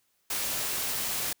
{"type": "noise", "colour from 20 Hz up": "white", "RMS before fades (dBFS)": -31, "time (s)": [0.3, 1.33], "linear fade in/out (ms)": 5, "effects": ["white hiss -72 dBFS RMS until 1.4 s"]}